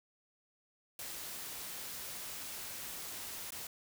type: noise with dropouts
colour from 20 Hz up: white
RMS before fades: -44 dBFS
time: 0.99-3.67 s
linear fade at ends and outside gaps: 2 ms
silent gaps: 3.506-3.521 s
effects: none